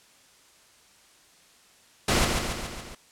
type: noise with echo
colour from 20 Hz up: pink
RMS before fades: -22 dBFS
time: 2.08-2.25 s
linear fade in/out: 5 ms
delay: 140 ms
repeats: 5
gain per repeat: -4 dB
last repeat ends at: 2.95 s
effects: white hiss -57 dBFS RMS until 3.11 s + low-pass 9000 Hz 12 dB/octave